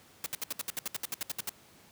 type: noise bursts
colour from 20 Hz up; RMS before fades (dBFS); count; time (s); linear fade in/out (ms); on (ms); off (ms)
white; -34; 15; 0.24-1.494; 2; 22; 66
effects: pink hiss -58 dBFS RMS until 1.91 s + high-pass 100 Hz 12 dB/octave